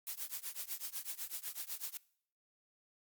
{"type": "noise with tremolo", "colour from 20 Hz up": "blue", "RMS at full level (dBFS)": -39, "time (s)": [0.07, 1.97], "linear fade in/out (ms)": 0, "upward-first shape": "triangle", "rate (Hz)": 8, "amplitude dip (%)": 100, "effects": ["noise-tail reverb RT60 0.6 s tail -21 dB re dry", "Opus 48 kbps"]}